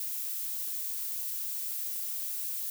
violet noise, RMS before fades -35 dBFS, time 0-2.7 s, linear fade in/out 2 ms, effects none

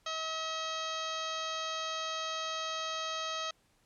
harmonic tone, 640 Hz, D#5, 49 cents sharp, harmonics 1 / 2 / 3 / 4 / 5 / 6 / 7 / 8 / 9 / 10, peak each -42 / -38 / -46 / -46 / -42 / -43 / -47 / -50 / -55 / -47 dBFS, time 0.06-3.51 s, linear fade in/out 5 ms, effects pink hiss -70 dBFS RMS until 3.85 s + low-pass 11000 Hz 12 dB/octave

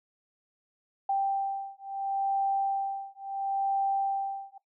sine beating tone pair, 785 / 785.73 Hz, G5 / G5, +2 / +4 cents, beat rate 0.73 Hz, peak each -30 dBFS, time 1.09-4.58 s, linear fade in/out 5 ms, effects noise-tail reverb RT60 0.1 s tail -17 dB re dry

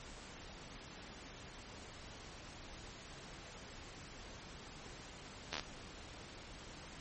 slowing click train, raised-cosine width 0.2 ms, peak -21 dBFS, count 6, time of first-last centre 5.53-5.596 s, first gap 12 ms, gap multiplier 1.05, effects pink hiss -52 dBFS RMS until 7 s + MP3 32 kbps

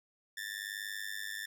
sawtooth tone with amplitude modulation, 1774 Hz, A6, 14 cents sharp, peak -31 dBFS, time 0.37-1.46 s, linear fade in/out 5 ms, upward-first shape sine, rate 101 Hz, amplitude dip 95%, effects none

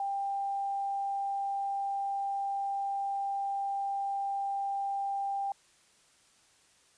sine tone, 793 Hz, G5, 20 cents sharp, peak -30 dBFS, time 0-5.52 s, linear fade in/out 2 ms, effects white hiss -64 dBFS RMS until 6.97 s + resampled to 22050 Hz

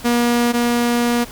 sawtooth tone pair in turn, 239 / 239 Hz, A#3 / A#3, +43 / +43 cents, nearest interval unison, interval 0 cents, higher neither, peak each -10 / -11 dBFS, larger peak first, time 0.04-0.53 / 0.53-1.25 s, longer second, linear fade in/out 20 ms, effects pink hiss -37 dBFS RMS until 1.31 s

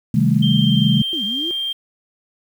sine chord, A half-diminished seventh, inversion first, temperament just, 132 / 158.4 / 198 / 220 Hz, C3 / Eb3 / G3 / A3, +16 / +31 / +18 / 0 cents, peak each -18 dBFS, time 0.14-1.02 s, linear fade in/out 5 ms
sine tone with pitch glide, 3159 to 3183 Hz, G7 to G7, +13 to +26 cents, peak -20 dBFS, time 0.42-1.73 s, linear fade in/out 10 ms, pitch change +13 cents, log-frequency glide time 1.12-1.26 s
sine linear two-way sweep, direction down then up, 358 to 190 to 358 Hz, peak -26 dBFS, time 1.13-1.51 s, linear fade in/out 0 ms, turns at 1.24 s
effects 7-bit

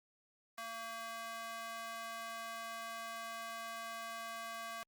square tone with high-pass filter, 227.9 Hz, A#3, 39 cents flat, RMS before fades -45 dBFS, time 0.58-4.83 s, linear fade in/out 0 ms, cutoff 960 Hz, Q 1.6, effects Opus 48 kbps

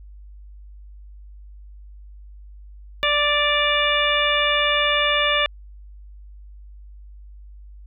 harmonic tone with a mistuned harmonic, 587.3 Hz, D5, in tune, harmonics 1 / 2 / 3 / 4 / 5 / 6, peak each -24 / -24 / -24 / -24 / -24 / -24 dBFS, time 3.03-5.46 s, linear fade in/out 0 ms, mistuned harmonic 5, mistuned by -38 cents, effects added 50 Hz sine -39 dBFS peak until 7.86 s

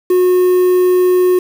triangle tone with quantisation, 363.3 Hz, F#4, 32 cents flat, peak -6 dBFS, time 0.1-1.39 s, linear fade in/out 5 ms, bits 5, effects none

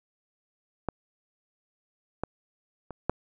clicks, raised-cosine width 1 ms, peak -14 / -15 / -24 / -10 dBFS, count 4, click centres 0.887 / 2.236 / 2.907 / 3.096 s, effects none

